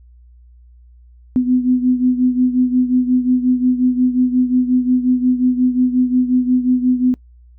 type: beating tone pair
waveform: sine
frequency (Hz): 250.6 / 256.2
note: B3 / C4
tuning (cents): +25 / -36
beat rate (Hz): 5.6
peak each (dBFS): -13 / -18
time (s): 1.36-7.14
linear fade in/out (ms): 0
effects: noise-tail reverb RT60 0.1 s tail -23 dB re dry + added 60 Hz sine -42 dBFS peak until 7.58 s

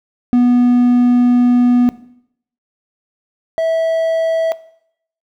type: tone pair in turn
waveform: triangle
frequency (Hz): 244.8 / 652.4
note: B3 / E5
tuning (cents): -15 / -18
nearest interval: octave + perfect fourth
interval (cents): 1697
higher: second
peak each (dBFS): -6 / -11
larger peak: first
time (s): 0.33-1.89 / 3.58-4.52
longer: first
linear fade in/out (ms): 0
effects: noise-tail reverb RT60 0.7 s tail -18 dB re dry

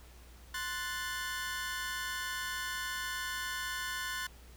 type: chord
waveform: sawtooth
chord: F# diminished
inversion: second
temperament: equal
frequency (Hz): 1046.5 / 1480 / 1760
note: C6 / F#6 / A6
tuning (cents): 0 / 0 / 0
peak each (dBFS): -38 / -36 / -36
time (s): 0.54-4.27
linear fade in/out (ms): 5
effects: added 60 Hz sine -53 dBFS peak until 4.56 s + pink hiss -59 dBFS RMS until 4.56 s

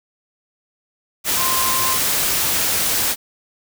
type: tone in noise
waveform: sine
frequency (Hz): 1046.5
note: C6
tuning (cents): 0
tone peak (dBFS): -22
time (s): 1.36-1.99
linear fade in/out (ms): 50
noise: white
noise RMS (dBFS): -19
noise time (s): 1.24-3.16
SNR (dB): -6
effects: none

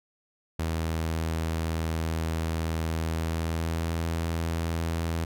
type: tone with pitch glide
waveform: sawtooth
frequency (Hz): 81.1 to 82.66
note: E2 to E2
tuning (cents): -28 to +5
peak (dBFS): -23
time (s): 0.59-5.25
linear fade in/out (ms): 5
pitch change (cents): +33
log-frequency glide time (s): 3.07-4
effects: none

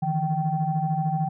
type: tone cluster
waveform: sine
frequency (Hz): 151.6 / 164.9 / 775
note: D#3 / E3 / G5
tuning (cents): -45 / +1 / -20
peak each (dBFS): -26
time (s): 0.02-1.29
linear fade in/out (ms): 10
effects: tanh soft clip ceiling -13 dBFS

